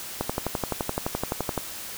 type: click train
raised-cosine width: 1 ms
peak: -11 dBFS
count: 17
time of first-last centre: 0.21-1.578 s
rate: 11.7 Hz
effects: white hiss -37 dBFS RMS until 1.97 s